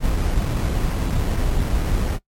brown noise with sample-and-hold, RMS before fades -20 dBFS, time 0-2.19 s, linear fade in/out 50 ms, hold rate 3675 Hz, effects noise-tail reverb RT60 0.1 s tail -20 dB re dry + MP3 64 kbps

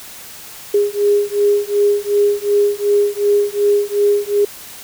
sine beating tone pair, 408.2 / 410.9 Hz, G#4 / G#4, -30 / -18 cents, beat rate 2.7 Hz, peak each -15 dBFS, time 0.74-4.45 s, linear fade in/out 5 ms, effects white hiss -35 dBFS RMS until 4.83 s

